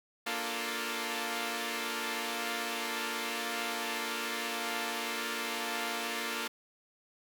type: chord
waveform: 5% pulse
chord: Bb major seventh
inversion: none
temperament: equal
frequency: 233.1 / 293.7 / 349.2 / 440 Hz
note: Bb3 / D4 / F4 / A4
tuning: 0 / 0 / 0 / 0 cents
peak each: -26 / -30 / -28 / -28 dBFS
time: 0.26-6.48 s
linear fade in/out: 10 ms
effects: none